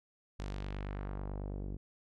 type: tone with low-pass filter sweep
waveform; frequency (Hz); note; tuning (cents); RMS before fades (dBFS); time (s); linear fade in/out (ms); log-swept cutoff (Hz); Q
sawtooth; 49.13; G1; +5; -40; 0.39-1.77; 10; 6800 to 320; 1.1
effects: none